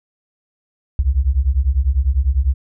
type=beating tone pair; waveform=sine; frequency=61.74 / 71.74 Hz; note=B1 / D2; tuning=0 / -40 cents; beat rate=10 Hz; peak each=-16 / -16 dBFS; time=0.99-2.54 s; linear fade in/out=0 ms; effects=none